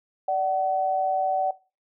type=tone pair together; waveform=sine; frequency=587.3 / 755.2 Hz; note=D5 / F#5; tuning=0 / +35 cents; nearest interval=major third; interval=435 cents; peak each=-27 / -23 dBFS; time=0.28-1.51 s; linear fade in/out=5 ms; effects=noise-tail reverb RT60 0.3 s tail -18 dB re dry